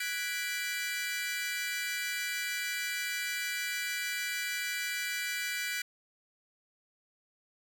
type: chord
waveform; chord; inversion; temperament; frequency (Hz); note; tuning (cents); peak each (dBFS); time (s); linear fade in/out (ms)
sawtooth; G# half-diminished seventh; third; equal; 1480 / 1661.2 / 1975.5 / 2349; F#6 / G#6 / B6 / D7; 0 / 0 / 0 / 0; -35 / -38 / -34 / -34; 0-5.82; 5
effects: 10-bit